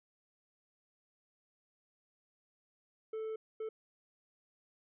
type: tone bursts at uneven times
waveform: triangle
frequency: 439.5 Hz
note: A4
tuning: 2 cents flat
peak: -35 dBFS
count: 2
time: 3.13-3.36 / 3.6-3.69 s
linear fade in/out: 5 ms
effects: resampled to 8000 Hz

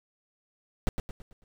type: noise with echo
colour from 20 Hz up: brown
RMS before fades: -23 dBFS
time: 0.87-0.89 s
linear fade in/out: 0 ms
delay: 110 ms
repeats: 5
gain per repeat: -7 dB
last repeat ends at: 1.44 s
effects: none

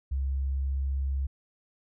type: tone with pitch glide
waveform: sine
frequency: 67.5 to 67.89 Hz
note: C#2 to C#2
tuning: -45 to -35 cents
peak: -26 dBFS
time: 0.11-1.27 s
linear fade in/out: 10 ms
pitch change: +10 cents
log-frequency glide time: 0.22-0.88 s
effects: none

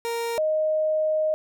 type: tone pair in turn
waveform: 30% pulse / sine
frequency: 465.8 / 621.8 Hz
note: A#4 / D#5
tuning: -1 / -1 cents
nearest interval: perfect fourth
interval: 500 cents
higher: second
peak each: -23 / -20 dBFS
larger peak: second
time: 0.05-0.38 / 0.38-1.34 s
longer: second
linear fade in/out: 0 ms
effects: none

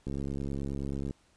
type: click train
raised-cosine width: 3 ms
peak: -23 dBFS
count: 73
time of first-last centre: 0.07-1.109 s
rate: 69.3 Hz
effects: pink hiss -66 dBFS RMS until 1.36 s + resampled to 22050 Hz

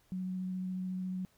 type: tone with vibrato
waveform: sine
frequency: 185 Hz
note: F#3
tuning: in tune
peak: -34 dBFS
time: 0.12-1.25 s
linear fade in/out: 0 ms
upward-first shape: sine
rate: 14 Hz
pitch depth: 10 cents each way
effects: pink hiss -69 dBFS RMS until 1.37 s

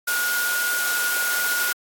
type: tone in noise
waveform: sine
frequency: 1438 Hz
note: F#6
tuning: 50 cents flat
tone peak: -22 dBFS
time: 0.07-1.73 s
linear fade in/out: 10 ms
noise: white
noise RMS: -26 dBFS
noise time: 0.07-1.73 s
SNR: +1 dB
effects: high-pass 400 Hz 12 dB/octave + AAC 64 kbps

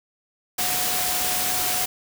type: tone in noise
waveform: sine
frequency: 730 Hz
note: F#5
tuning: 24 cents flat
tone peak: -32 dBFS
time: 0.58-1.86 s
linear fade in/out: 10 ms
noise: white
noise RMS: -24 dBFS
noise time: 0.58-1.86 s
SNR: -11 dB
effects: none

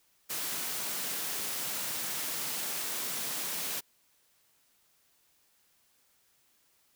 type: high-pass noise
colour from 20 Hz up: white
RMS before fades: -35 dBFS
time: 0.29-3.81 s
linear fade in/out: 20 ms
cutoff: 120 Hz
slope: 48 dB/octave
effects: white hiss -69 dBFS RMS until 6.95 s

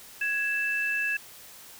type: tone pair together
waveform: sine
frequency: 1665 / 2643 Hz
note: G#6 / E7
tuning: +4 / +4 cents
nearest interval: minor sixth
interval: 800 cents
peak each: -28 dBFS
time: 0.21-1.17 s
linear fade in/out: 5 ms
effects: white hiss -48 dBFS RMS until 1.79 s

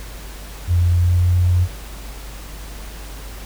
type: tone with pitch glide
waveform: sine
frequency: 87.31 to 89.25 Hz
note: F2 to F2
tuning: 0 to +38 cents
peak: -12 dBFS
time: 0.67-1.68 s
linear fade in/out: 50 ms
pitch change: +38 cents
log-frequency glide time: 0.9-1.29 s
effects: added 50 Hz sine -32 dBFS peak until 3.45 s + pink hiss -38 dBFS RMS until 3.45 s

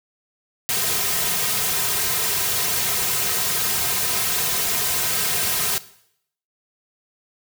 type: noise with comb filter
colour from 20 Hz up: white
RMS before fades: -22 dBFS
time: 0.69-5.78 s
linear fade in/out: 0 ms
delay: 3.5 ms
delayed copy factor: -0.8
effects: noise-tail reverb RT60 0.7 s tail -17 dB re dry

